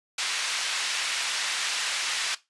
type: band-pass noise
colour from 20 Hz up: pink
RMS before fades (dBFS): -29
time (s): 0.18-2.35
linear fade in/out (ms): 5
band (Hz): 1800 to 6700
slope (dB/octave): 12
effects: noise-tail reverb RT60 0.2 s tail -17 dB re dry + resampled to 24000 Hz